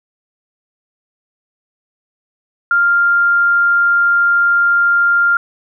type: tone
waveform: sine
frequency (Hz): 1396.9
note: F6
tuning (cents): 0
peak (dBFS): -9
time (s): 2.71-5.37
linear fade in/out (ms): 2
effects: none